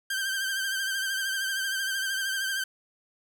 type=tone with vibrato; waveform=sawtooth; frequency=1568 Hz; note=G6; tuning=in tune; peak=-24 dBFS; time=0.1-2.64 s; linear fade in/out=5 ms; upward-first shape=triangle; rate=13 Hz; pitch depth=54 cents each way; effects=none